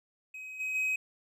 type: tone with level steps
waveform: triangle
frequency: 2532 Hz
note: D#7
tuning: 30 cents sharp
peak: -39 / -30 / -26 dBFS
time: 0.34-0.96 s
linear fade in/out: 5 ms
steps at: 0.59 / 0.74 s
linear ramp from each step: 20 ms
effects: none